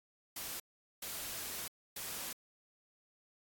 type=noise bursts at uneven times; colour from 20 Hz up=white; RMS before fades=-42 dBFS; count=3; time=0.36-0.6 / 1.02-1.68 / 1.96-2.33 s; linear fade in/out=5 ms; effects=AAC 64 kbps